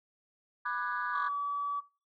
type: chord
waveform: sine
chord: G# half-diminished seventh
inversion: first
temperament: equal with one note detuned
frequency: 987.8 / 1191.1 / 1480 / 1661.2 Hz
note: B5 / D6 / F#6 / G#6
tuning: 0 / +24 / 0 / 0 cents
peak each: -37 / -34 / -37 / -37 dBFS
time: 0.65-1.29 s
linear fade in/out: 10 ms
type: tone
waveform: sine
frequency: 1146 Hz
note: D6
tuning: 43 cents flat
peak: -30 dBFS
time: 1.13-1.81 s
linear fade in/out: 20 ms
effects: noise-tail reverb RT60 0.4 s tail -24 dB re dry + tanh soft clip ceiling -23 dBFS